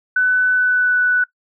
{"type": "tone with pitch glide", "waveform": "sine", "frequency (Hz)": [1500, 1486.2], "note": ["F#6", "F#6"], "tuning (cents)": [23, 7], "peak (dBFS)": -12, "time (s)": [0.16, 1.24], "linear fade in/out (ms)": 5, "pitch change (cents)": -16, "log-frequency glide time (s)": [0.54, 1.01], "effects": ["noise-tail reverb RT60 0.1 s tail -21 dB re dry"]}